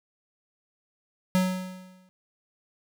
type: tone with exponential decay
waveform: square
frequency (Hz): 185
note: F#3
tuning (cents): 0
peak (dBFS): -19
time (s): 1.35-2.09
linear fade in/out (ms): 0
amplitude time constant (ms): 160
effects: none